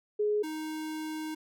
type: tone pair in turn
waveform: sine / square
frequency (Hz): 419.2 / 311.9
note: G#4 / D#4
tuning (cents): +16 / +4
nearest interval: perfect fourth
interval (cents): 512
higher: first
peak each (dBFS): -25 / -35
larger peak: first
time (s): 0.19-0.43 / 0.43-1.35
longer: second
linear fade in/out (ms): 10
effects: none